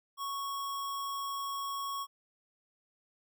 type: tone with sample-and-hold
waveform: sine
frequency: 1108.7 Hz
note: C#6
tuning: in tune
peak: -34 dBFS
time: 0.17-2.07 s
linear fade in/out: 50 ms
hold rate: 4410 Hz
effects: none